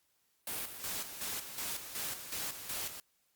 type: noise with tremolo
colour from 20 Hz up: white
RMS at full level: -38 dBFS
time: 0.47-3 s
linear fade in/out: 2 ms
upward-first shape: square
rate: 2.7 Hz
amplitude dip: 60%
effects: white hiss -75 dBFS RMS until 3.35 s + Opus 48 kbps